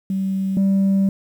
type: tone pair in turn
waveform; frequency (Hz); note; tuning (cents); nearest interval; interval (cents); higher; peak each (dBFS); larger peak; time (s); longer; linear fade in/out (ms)
sine; 192.2 / 194.77; G3 / G3; -34 / -11; unison; 23; second; -18 / -11; second; 0.1-0.57 / 0.57-1.09; second; 2
effects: tanh soft clip ceiling -13 dBFS + 8-bit

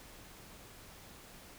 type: silence
effects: pink hiss -54 dBFS RMS until 1.58 s

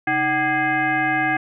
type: tone with frequency modulation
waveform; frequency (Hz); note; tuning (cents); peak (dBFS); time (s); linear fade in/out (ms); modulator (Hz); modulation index
sine; 1200; D6; +37; -17; 0.07-1.37; 5; 444; 2.1
effects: none

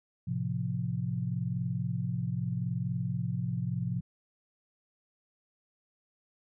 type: chord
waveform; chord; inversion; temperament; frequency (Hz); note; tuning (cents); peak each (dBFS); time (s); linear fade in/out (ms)
sine; F major; first; equal; 110 / 130.81 / 174.61; A2 / C3 / F3; 0 / 0 / 0; -35 / -33 / -34; 0.27-4.01; 10
effects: none

